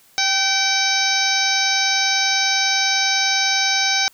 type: harmonic tone with a mistuned harmonic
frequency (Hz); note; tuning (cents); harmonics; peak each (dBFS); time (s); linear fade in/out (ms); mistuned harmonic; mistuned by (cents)
770; G5; -31; 1 / 2 / 3 / 4 / 5 / 6 / 7 / 8; -25 / -24 / -23 / -31 / -23 / -26 / -23 / -24; 0.18-4.08; 0; 1; +31
effects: white hiss -53 dBFS RMS until 4.13 s